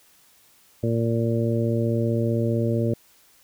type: harmonic tone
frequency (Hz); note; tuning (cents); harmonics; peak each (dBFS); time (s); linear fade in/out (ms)
115.5; A#2; -16; 1 / 2 / 3 / 4 / 5; -23 / -26 / -28 / -29 / -30; 0.83-2.94; 5
effects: white hiss -57 dBFS RMS until 3.43 s